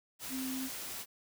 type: tone in noise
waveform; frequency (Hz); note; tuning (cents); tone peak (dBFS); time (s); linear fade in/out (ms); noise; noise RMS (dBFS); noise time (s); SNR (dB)
sine; 261.6; C4; 0; -36; 0.29-0.7; 50; white; -42; 0.19-1.06; +3
effects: none